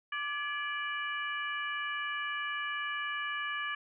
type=harmonic tone with a mistuned harmonic; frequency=587 Hz; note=D5; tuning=1 cent flat; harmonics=2 / 3 / 4 / 5; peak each=-38 / -36 / -41 / -42 dBFS; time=0.12-3.75 s; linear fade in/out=5 ms; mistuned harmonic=3; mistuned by=-56 cents; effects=none